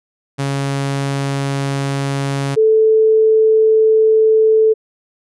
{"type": "tone pair in turn", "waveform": ["sawtooth", "sine"], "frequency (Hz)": [138.5, 438.9], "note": ["C#3", "A4"], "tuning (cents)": [-1, -4], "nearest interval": "octave + minor sixth", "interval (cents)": 1997, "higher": "second", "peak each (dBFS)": [-13, -8], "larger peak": "second", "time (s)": [[0.38, 2.56], [2.56, 4.74]], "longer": "neither", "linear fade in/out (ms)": 20, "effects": ["resampled to 24000 Hz"]}